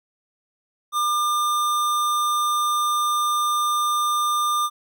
square tone, 1200 Hz, D6, 37 cents sharp, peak -20 dBFS, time 0.92-4.7 s, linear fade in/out 50 ms, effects none

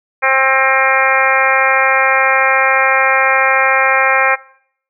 harmonic tone, 266.1 Hz, C4, 29 cents sharp, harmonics 2 / 3 / 4 / 5 / 6 / 7 / 8 / 9, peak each -18 / -18 / -18 / -18 / -18 / -18 / -18 / -18 dBFS, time 0.22-4.36 s, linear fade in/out 20 ms, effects noise-tail reverb RT60 0.6 s tail -20 dB re dry

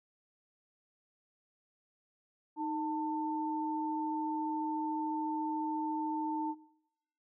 sine tone pair together, 311.1 / 893 Hz, D#4 / A5, 0 / +25 cents, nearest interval octave + tritone, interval 1825 cents, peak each -36 / -35 dBFS, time 2.56-6.55 s, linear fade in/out 50 ms, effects noise-tail reverb RT60 0.8 s tail -17 dB re dry

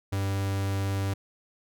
45% pulse tone, 98 Hz, G2, in tune, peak -26 dBFS, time 0.12-1.14 s, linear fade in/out 10 ms, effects none

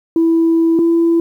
sine tone pair in turn, 329.6 / 334.8 Hz, E4 / E4, 0 / +27 cents, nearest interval unison, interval 27 cents, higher second, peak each -8 dBFS, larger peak neither, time 0.16-0.79 / 0.79-1.2 s, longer first, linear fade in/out 2 ms, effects tanh soft clip ceiling -6 dBFS + 8-bit

